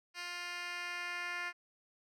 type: tone with band-pass filter sweep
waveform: 10% pulse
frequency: 351.6 Hz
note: F4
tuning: 12 cents sharp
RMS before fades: -41 dBFS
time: 0.14-1.53 s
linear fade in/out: 50 ms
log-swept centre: 3500 to 2100 Hz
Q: 1.5
effects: none